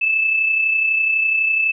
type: tone pair together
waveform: sine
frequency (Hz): 2623 / 2655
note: E7 / E7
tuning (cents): -9 / +12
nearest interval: unison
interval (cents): 21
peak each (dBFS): -15 / -26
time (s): 0.01-1.72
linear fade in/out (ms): 10
effects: none